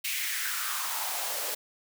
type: noise with high-pass filter sweep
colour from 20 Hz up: white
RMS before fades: -32 dBFS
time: 0.04-1.55 s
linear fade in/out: 10 ms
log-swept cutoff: 2500 to 480 Hz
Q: 3.3
effects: none